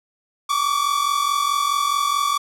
45% pulse tone pair together, 1129 / 1173.7 Hz, C#6 / D6, +31 / -1 cents, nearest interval minor second, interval 68 cents, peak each -21 dBFS, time 0.49-2.38 s, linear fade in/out 10 ms, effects low-pass 12000 Hz 12 dB/octave

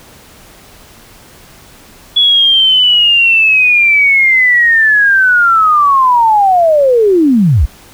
sine linear sweep, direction down, 3400 to 50.1 Hz, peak -5 dBFS, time 2.16-7.66 s, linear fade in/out 10 ms, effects pink hiss -39 dBFS RMS until 7.93 s

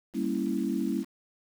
sine chord, G diminished seventh, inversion none, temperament equal with one note detuned, 198.28 / 233.1 / 277.2 / 329.6 Hz, G3 / Bb3 / Db4 / Fb4, +20 / 0 / 0 / 0 cents, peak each -32 dBFS, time 0.13-1.05 s, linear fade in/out 50 ms, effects 8-bit

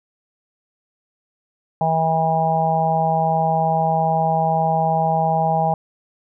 harmonic tone, 161.6 Hz, E3, 34 cents flat, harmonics 1 / 3 / 4 / 5 / 6, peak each -22 / -30 / -22 / -18 / -29 dBFS, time 1.81-5.74 s, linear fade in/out 2 ms, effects none

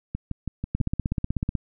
two click trains, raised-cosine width 5 ms, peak -16 / -12 dBFS, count 5 / 14, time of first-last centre 0.15-0.804 / 0.75-1.552 s, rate 6.12 / 16.2 Hz, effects none

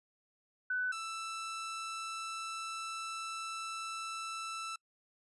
sine / sawtooth tone pair in turn, 1499 / 1325.1 Hz, F#6 / E6, +22 / +9 cents, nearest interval major second, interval 213 cents, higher first, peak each -31 / -35 dBFS, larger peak first, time 0.7-0.92 / 0.92-4.76 s, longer second, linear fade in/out 5 ms, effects noise-tail reverb RT60 0.1 s tail -26 dB re dry + resampled to 24000 Hz

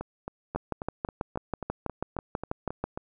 two click trains, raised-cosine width 1 ms, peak -20 / -15 dBFS, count 12 / 15, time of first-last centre 0.01-2.975 / 0.56-2.84 s, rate 3.71 / 6.14 Hz, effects none

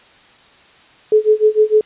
sine tone with tremolo, 429.3 Hz, A4, 43 cents flat, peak -6 dBFS, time 1.12-1.81 s, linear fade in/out 2 ms, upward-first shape sine, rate 6.6 Hz, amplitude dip 95%, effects white hiss -47 dBFS RMS until 1.85 s + resampled to 8000 Hz

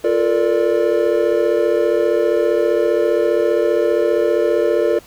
triangle chord, Bb major seventh, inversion second, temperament equal with one note detuned, 349.2 / 440 / 475.1 / 587.3 Hz, F4 / A4 / Bb4 / D5, 0 / 0 / +33 / 0 cents, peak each -17 dBFS, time 0.04-4.99 s, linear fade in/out 5 ms, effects pink hiss -45 dBFS RMS until 5.06 s

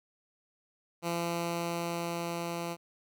10% pulse tone with level ramp, 170.3 Hz, F3, 43 cents flat, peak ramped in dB -22 to -26 dBFS, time 1.02-2.77 s, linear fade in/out 50 ms, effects none

